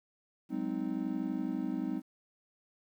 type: chord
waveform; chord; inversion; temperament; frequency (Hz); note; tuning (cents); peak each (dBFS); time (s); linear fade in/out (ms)
triangle; Ab dominant seventh; third; just; 186.89 / 207.7 / 259.6 / 311.5; Gb3 / Ab3 / C4 / Eb4; +18 / 0 / -13 / +2; -38 / -37 / -34 / -35; 0.49-2.02; 50
effects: 11-bit